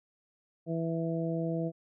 harmonic tone, 164.81 Hz, E3, in tune, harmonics 1 / 2 / 3 / 4, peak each -32 / -35 / -37 / -38 dBFS, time 0.66-1.72 s, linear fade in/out 50 ms, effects none

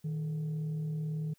sine tone with frequency modulation, 155.56 Hz, D#3, in tune, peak -31 dBFS, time 0.04-1.34 s, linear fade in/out 10 ms, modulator 273 Hz, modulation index 0.22, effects tanh soft clip ceiling -27 dBFS + white hiss -70 dBFS RMS until 1.38 s

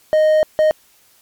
triangle tone bursts at uneven times, 620 Hz, D#5, 6 cents flat, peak -8 dBFS, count 2, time 0.13-0.43 / 0.59-0.71 s, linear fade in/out 0 ms, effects white hiss -53 dBFS RMS until 1.21 s + MP3 96 kbps

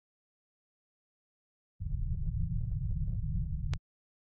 pink low-pass noise, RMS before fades -33 dBFS, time 1.8-3.78 s, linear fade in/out 20 ms, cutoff 170 Hz, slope 96 dB/octave
click, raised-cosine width 0.2 ms, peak -19 dBFS, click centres 3.736 s
effects AAC 32 kbps

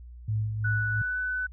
sine tone with tremolo, 107.7 Hz, A2, 37 cents flat, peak -24 dBFS, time 0.28-1.02 s, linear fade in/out 5 ms, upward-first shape sine, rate 2.9 Hz, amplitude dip 45%
sine tone with pitch glide, 1480 to 1500.7 Hz, F#6 to F#6, 0 to +24 cents, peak -27 dBFS, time 0.64-1.47 s, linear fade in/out 10 ms, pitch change +24 cents, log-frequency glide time 0.92-1.2 s
effects added 60 Hz sine -42 dBFS peak until 1.52 s

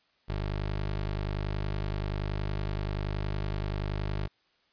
20% pulse tone, 50.6 Hz, G#1, 44 cents flat, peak -25 dBFS, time 0.28-4.28 s, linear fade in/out 20 ms, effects white hiss -69 dBFS RMS until 4.72 s + resampled to 11025 Hz

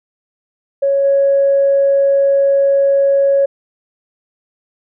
sine tone with level steps, 554 Hz, C#5, 1 cent flat, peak -10 / -8 dBFS, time 0.82-3.46 s, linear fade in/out 10 ms, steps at 1.04 s, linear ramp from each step 10 ms, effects tanh soft clip ceiling -4 dBFS

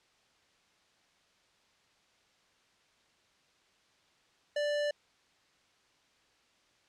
square tone, 587.3 Hz, D5, in tune, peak -30 dBFS, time 4.56-4.91 s, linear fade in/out 5 ms, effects white hiss -68 dBFS RMS until 6.88 s + low-pass 5000 Hz 12 dB/octave

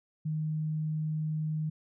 sine tone, 155.2 Hz, D#3, 4 cents flat, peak -29 dBFS, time 0.25-1.7 s, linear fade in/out 10 ms, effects none

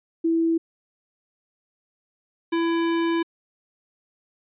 sine / square tone pair in turn, 329.5 / 333.7 Hz, E4 / E4, -1 / +21 cents, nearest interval unison, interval 22 cents, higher second, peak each -18 / -21 dBFS, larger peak first, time 0.24-0.58 / 2.52-3.23 s, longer second, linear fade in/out 10 ms, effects resampled to 8000 Hz

